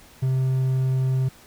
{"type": "tone", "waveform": "triangle", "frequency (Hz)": 130.81, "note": "C3", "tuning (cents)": 0, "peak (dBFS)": -17, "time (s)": [0.22, 1.29], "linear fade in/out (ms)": 10, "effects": ["pink hiss -50 dBFS RMS until 1.46 s"]}